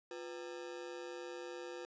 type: ring-modulated tone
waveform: 40% pulse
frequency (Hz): 425.1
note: G#4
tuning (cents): +40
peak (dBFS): -40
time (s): 0.11-1.85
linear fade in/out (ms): 0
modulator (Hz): 71.5
effects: resampled to 16000 Hz + 12-bit